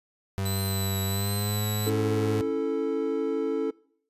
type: tone with pitch glide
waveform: 35% pulse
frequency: 97 to 105.78 Hz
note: G2 to G#2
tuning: -18 to +32 cents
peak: -25 dBFS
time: 0.38-2.41 s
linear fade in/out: 0 ms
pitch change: +150 cents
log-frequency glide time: 1.05-1.63 s
type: tone with vibrato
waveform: 10% pulse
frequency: 3988 Hz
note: B7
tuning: 16 cents sharp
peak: -25 dBFS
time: 0.45-1.9 s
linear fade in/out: 10 ms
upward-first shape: triangle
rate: 1.4 Hz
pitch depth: 32 cents each way
type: chord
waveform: triangle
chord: A major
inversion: first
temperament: equal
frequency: 277.2 / 329.6 / 440 Hz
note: C#4 / E4 / A4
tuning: 0 / 0 / 0 cents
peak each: -29 / -30 / -25 dBFS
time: 1.86-3.71 s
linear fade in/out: 10 ms
effects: noise-tail reverb RT60 0.6 s tail -23 dB re dry + resampled to 32000 Hz